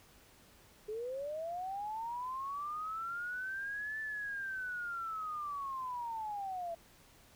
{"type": "linear two-way sweep", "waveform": "sine", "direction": "up then down", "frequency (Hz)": [415.3, 1761, 662], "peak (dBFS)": -37, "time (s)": [0.88, 6.75], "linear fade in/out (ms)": 10, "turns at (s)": 4, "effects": ["pink hiss -62 dBFS RMS until 7.35 s"]}